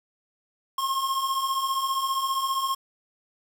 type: beating tone pair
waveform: square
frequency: 1062 / 1077 Hz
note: C6 / C6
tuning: +25 / +50 cents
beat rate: 15 Hz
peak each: -32 / -26 dBFS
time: 0.78-2.75 s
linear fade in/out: 5 ms
effects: 8-bit